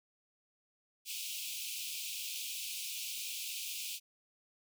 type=high-pass noise; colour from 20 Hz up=pink; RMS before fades=-41 dBFS; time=1.05-4 s; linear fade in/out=50 ms; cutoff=2400 Hz; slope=96 dB/octave; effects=none